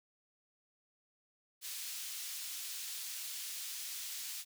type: high-pass noise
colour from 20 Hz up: pink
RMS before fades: -43 dBFS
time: 1.61-4.45 s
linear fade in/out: 50 ms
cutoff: 3700 Hz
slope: 12 dB/octave
effects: none